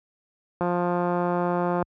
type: click train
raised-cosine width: 1 ms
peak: -12 dBFS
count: 215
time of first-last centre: 0.61-1.826 s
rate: 176 Hz
effects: high-pass 60 Hz 12 dB/octave